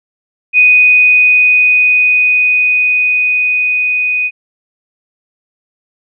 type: tone with level ramp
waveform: sine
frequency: 2489 Hz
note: D#7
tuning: in tune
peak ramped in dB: -3 to -11 dBFS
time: 0.53-4.31 s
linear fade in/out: 50 ms
effects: none